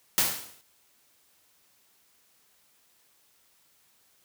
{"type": "noise with exponential decay", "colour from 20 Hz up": "white", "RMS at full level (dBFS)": -20, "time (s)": [0.18, 0.61], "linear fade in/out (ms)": 0, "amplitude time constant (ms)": 92, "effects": ["white hiss -65 dBFS RMS until 4.24 s", "high-pass 60 Hz 12 dB/octave"]}